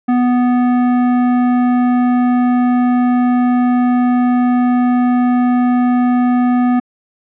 sine tone with tanh clipping, 246.9 Hz, B3, in tune, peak -12 dBFS, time 0.08-6.8 s, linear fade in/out 10 ms, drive 16 dB, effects low-pass 2000 Hz 12 dB/octave

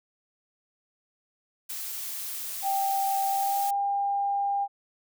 blue noise, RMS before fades -35 dBFS, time 1.69-3.71 s, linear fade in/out 10 ms
sine tone with pitch glide, 784 to 800.9 Hz, G5 to G5, 0 to +37 cents, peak -24 dBFS, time 2.62-4.68 s, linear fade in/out 50 ms, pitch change +37 cents, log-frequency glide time 3.29-3.67 s
effects none

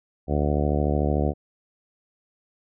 harmonic tone, 73.42 Hz, D2, in tune, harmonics 1 / 2 / 3 / 4 / 5 / 6 / 7 / 8 / 9 / 10, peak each -24 / -27 / -29 / -30 / -31 / -32 / -32 / -33 / -34 / -34 dBFS, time 0.27-1.34 s, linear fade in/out 50 ms, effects none

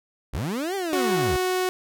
30% pulse linear two-way sweep, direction up then down, 43.65 to 402.4 to 53.2 Hz, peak -23 dBFS, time 0.33-1.37 s, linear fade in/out 10 ms, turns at 0.75 s
sawtooth tone, 368.6 Hz, F#4, 7 cents flat, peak -18 dBFS, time 0.93-1.69 s, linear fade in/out 0 ms
effects none

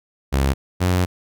sawtooth tone pair in turn, 68 / 90.56 Hz, C#2 / F#2, -33 / -37 cents, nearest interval perfect fourth, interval 496 cents, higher second, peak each -12 dBFS, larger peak neither, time 0.32-0.54 / 0.8-1.06 s, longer second, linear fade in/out 20 ms, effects none

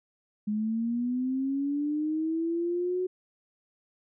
sine linear sweep, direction up, 207.7 to 370 Hz, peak -26 dBFS, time 0.47-3.07 s, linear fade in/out 10 ms, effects none

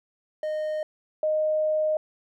triangle / sine tone pair in turn, 616 / 618.4 Hz, D#5 / D#5, -17 / -11 cents, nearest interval unison, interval 6 cents, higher second, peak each -24 / -21 dBFS, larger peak second, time 0.43-0.83 / 1.23-1.97 s, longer second, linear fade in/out 2 ms, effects none

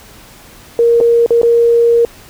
sine tone with dropouts, 468.3 Hz, A#4, 8 cents sharp, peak -6 dBFS, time 0.79-2.05 s, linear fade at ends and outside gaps 1 ms, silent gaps 1.003-1.01 / 1.262-1.306 / 1.416-1.431 s, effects pink hiss -39 dBFS RMS until 2.29 s

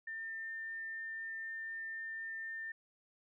sine tone, 1801 Hz, A6, 40 cents sharp, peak -40 dBFS, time 0.07-2.72 s, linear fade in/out 5 ms, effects none

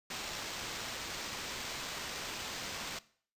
white noise with sample-and-hold, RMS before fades -41 dBFS, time 0.1-2.99 s, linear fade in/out 5 ms, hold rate 11025 Hz, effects noise-tail reverb RT60 0.5 s tail -19 dB re dry + resampled to 32000 Hz

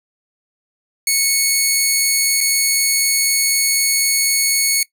10% pulse tone with dropouts, 2208 Hz, C#7, 7 cents flat, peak -5 dBFS, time 1.07-4.83 s, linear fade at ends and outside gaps 2 ms, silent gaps 2.406-2.41 s, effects noise-tail reverb RT60 0.1 s tail -19 dB re dry

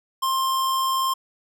square tone with amplitude modulation, 1057 Hz, C6, 17 cents sharp, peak -20 dBFS, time 0.22-1.14 s, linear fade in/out 10 ms, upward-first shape sine, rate 80.3 Hz, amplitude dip 25%, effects none

